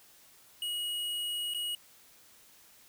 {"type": "tone with dropouts", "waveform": "square", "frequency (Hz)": 2900, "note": "F#7", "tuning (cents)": -35, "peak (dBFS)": -33, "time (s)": [0.62, 1.75], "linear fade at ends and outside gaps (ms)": 2, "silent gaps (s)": [1.538, 1.546], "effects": ["white hiss -59 dBFS RMS until 2.88 s"]}